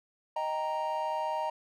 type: chord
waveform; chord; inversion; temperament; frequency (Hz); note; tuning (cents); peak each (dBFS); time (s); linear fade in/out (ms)
triangle; Eb major; none; equal; 622.3 / 784 / 932.3; Eb5 / G5 / Bb5; 0 / 0 / 0; -33 / -36 / -30; 0.36-1.5; 5
effects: none